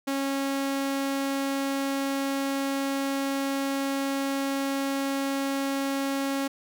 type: tone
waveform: sawtooth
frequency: 274.4 Hz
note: C#4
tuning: 17 cents flat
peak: -22 dBFS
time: 0.07-6.48 s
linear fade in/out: 10 ms
effects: none